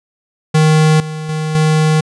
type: tone with level steps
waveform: square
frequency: 155.8 Hz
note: D#3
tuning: 3 cents sharp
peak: -8 / -22 / -17 / -10 dBFS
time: 0.54-2.01 s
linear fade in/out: 10 ms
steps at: 1 / 1.29 / 1.55 s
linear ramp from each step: 2 ms
effects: resampled to 22050 Hz